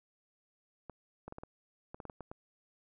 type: clicks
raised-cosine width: 1 ms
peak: -30 dBFS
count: 11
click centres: 0.897 / 1.28 / 1.324 / 1.384 / 1.435 / 1.945 / 2.002 / 2.053 / 2.098 / 2.207 / 2.315 s
effects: none